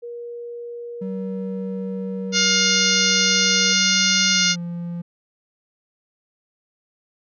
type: tone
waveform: sine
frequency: 475.1 Hz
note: A#4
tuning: 33 cents sharp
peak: -30 dBFS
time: 0.02-3.74 s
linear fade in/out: 20 ms
type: tone with pitch glide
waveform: triangle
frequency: 190 to 172.23 Hz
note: F#3 to F3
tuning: +46 to -24 cents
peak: -24 dBFS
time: 1.01-5.02 s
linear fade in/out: 10 ms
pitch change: -170 cents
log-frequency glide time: 4.31-4.59 s
type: harmonic tone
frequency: 709 Hz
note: F5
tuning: 26 cents sharp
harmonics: 2 / 3 / 4 / 5 / 6 / 7 / 8 / 9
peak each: -24 / -24 / -24 / -24 / -24 / -24 / -24 / -24 dBFS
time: 2.32-4.56 s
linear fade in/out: 50 ms
effects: none